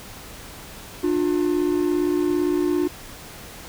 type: tone pair together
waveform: triangle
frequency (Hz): 299 / 356.6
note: D4 / F4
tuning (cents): +31 / +36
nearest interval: minor third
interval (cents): 305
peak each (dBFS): -20 / -19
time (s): 1.03-2.88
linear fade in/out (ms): 10
effects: pink hiss -40 dBFS RMS until 3.68 s